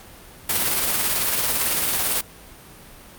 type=noise with tremolo; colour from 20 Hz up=white; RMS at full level=-20 dBFS; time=0.49-2.21 s; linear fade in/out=5 ms; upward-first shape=sine; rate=18 Hz; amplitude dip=30%; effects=pink hiss -44 dBFS RMS until 3.18 s + Opus 48 kbps